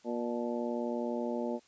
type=harmonic tone with a mistuned harmonic; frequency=119.2 Hz; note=A#2; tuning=39 cents sharp; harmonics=2 / 3 / 4 / 5 / 6 / 7; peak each=-35 / -38 / -39 / -38 / -49 / -43 dBFS; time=0.04-1.6 s; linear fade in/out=50 ms; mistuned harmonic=7; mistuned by=+67 cents; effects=white hiss -64 dBFS RMS until 1.67 s + resampled to 16000 Hz